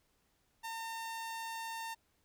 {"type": "tone", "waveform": "sawtooth", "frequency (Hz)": 908, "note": "A#5", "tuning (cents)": -46, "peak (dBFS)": -36, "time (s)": [0.63, 1.95], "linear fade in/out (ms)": 20, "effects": ["pink hiss -75 dBFS RMS until 2.24 s"]}